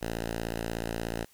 5% pulse tone, 56.7 Hz, A#1, 47 cents flat, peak -20 dBFS, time 0.01-1.25 s, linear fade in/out 10 ms, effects white hiss -61 dBFS RMS until 1.33 s + MP3 96 kbps

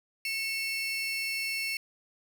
30% pulse tone pair together, 2200 / 2689 Hz, C#7 / E7, -14 / +34 cents, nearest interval minor third, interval 348 cents, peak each -30 / -31 dBFS, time 0.25-1.77 s, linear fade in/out 2 ms, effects 10-bit

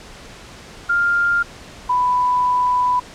sine tone pair in turn, 1400 / 992.8 Hz, F6 / B5, +4 / +9 cents, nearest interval tritone, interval 595 cents, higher first, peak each -14 dBFS, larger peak neither, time 0.89-1.43 / 1.89-3 s, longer second, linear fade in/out 10 ms, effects pink hiss -39 dBFS RMS until 3.14 s + low-pass 7000 Hz 12 dB/octave

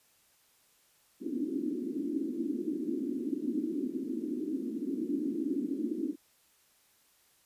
pink band-pass noise, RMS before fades -34 dBFS, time 1.2-6.16 s, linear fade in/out 50 ms, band 250 to 330 Hz, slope 48 dB/octave, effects white hiss -67 dBFS RMS until 7.45 s + resampled to 32000 Hz

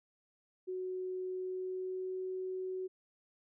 sine tone with pitch glide, 370 to 373 Hz, F#4 to F#4, 0 to +14 cents, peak -36 dBFS, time 0.67-2.88 s, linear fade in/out 20 ms, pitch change +14 cents, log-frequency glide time 1.26-2.18 s, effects none

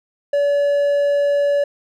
triangle tone, 572 Hz, D5, 46 cents flat, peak -12 dBFS, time 0.33-1.64 s, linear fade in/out 5 ms, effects none

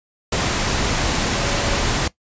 sine tone in noise, 565 Hz, C#5, 33 cents sharp, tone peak -30 dBFS, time 1.35-1.84 s, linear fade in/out 5 ms, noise pink, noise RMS -20 dBFS, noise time 0.32-2.08 s, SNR -13 dB, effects noise-tail reverb RT60 0.1 s tail -18 dB re dry + resampled to 16000 Hz

